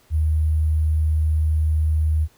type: tone with sample-and-hold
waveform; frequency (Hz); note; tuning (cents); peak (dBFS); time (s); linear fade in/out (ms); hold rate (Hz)
sine; 77.78; D#2; 0; -16; 0.1-2.28; 50; 11025
effects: pink hiss -57 dBFS RMS until 2.37 s